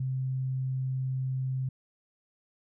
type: tone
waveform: sine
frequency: 130.81 Hz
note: C3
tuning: in tune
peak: -28 dBFS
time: 0-1.69 s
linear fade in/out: 5 ms
effects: none